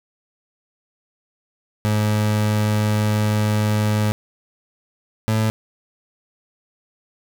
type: tone pair in turn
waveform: 30% pulse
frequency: 106.2 / 109.63 Hz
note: G#2 / A2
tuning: +39 / -6 cents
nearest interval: minor second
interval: 55 cents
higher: second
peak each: -14 dBFS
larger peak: neither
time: 1.85-4.12 / 5.28-5.5 s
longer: first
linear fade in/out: 0 ms
effects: none